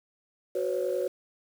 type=chord; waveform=sine; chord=F# suspended fourth; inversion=none; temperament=equal with one note detuned; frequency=370 / 504 / 554.4 Hz; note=F#4 / B4 / C#5; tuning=0 / +35 / 0 cents; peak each=-30 dBFS; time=0.55-1.08 s; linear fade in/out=5 ms; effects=tanh soft clip ceiling -19 dBFS + 8-bit